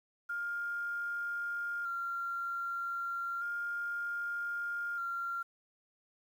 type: tone with vibrato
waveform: sine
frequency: 1394 Hz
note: F6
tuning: 4 cents flat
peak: -34 dBFS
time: 0.29-5.43 s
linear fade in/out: 10 ms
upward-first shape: square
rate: 0.32 Hz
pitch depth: 16 cents each way
effects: 10-bit